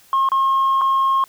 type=tone with dropouts; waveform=sine; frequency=1076 Hz; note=C6; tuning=48 cents sharp; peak=-12 dBFS; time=0.13-1.24 s; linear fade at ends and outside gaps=1 ms; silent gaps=0.289-0.318 / 0.812-0.816 s; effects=tanh soft clip ceiling -12 dBFS + white hiss -51 dBFS RMS until 1.28 s